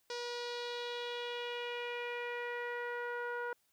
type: tone with low-pass filter sweep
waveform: sawtooth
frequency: 481.7 Hz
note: B4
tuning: 43 cents flat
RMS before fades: -40 dBFS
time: 0.1-3.53 s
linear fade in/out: 2 ms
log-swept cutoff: 5100 to 1400 Hz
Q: 3
effects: white hiss -75 dBFS RMS until 3.72 s